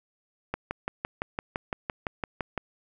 click train, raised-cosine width 0.5 ms, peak -14 dBFS, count 13, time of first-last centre 0.54-2.577 s, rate 5.89 Hz, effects none

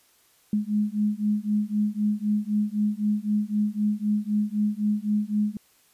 sine beating tone pair, 207.7 / 211.6 Hz, G#3 / G#3, 0 / +33 cents, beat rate 3.9 Hz, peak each -25 dBFS, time 0.53-5.57 s, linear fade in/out 2 ms, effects white hiss -61 dBFS RMS until 5.93 s + resampled to 32000 Hz

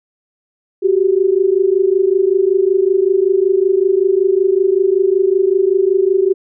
sine tone pair together, 370 / 395.3 Hz, F#4 / G4, 0 / +15 cents, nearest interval minor second, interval 115 cents, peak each -13 dBFS, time 0.82-6.34 s, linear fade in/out 20 ms, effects none

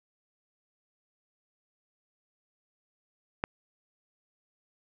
click, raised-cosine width 0.5 ms, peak -13 dBFS, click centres 3.439 s, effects none

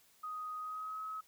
sine tone with pitch glide, 1249 to 1280.4 Hz, D#6 to D#6, +6 to +49 cents, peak -39 dBFS, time 0.23-1.21 s, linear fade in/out 10 ms, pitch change +43 cents, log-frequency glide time 0.59-1 s, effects white hiss -67 dBFS RMS until 1.27 s

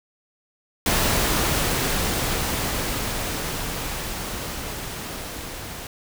pink noise with level ramp, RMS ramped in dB -20 to -35 dBFS, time 0.86-5.87 s, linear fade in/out 2 ms, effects none

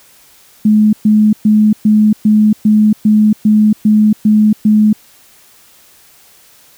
sine tone bursts, 213.1 Hz, G#3, 45 cents sharp, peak -5 dBFS, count 11, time 0.65-4.93 s, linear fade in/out 5 ms, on 280 ms, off 120 ms, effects white hiss -45 dBFS RMS until 6.77 s

